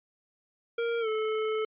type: tone with pitch glide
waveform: square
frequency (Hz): 466.2 to 435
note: A#4 to A4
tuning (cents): 0 to -20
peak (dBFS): -28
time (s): 0.78-1.65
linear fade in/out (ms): 5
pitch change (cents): -120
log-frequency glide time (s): 1-1.08
effects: resampled to 8000 Hz